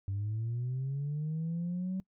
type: linear sweep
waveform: sine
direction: up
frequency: 96.2 to 190.3 Hz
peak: -30 dBFS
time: 0.08-2 s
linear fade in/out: 0 ms
effects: noise-tail reverb RT60 0.1 s tail -24 dB re dry + tanh soft clip ceiling -29 dBFS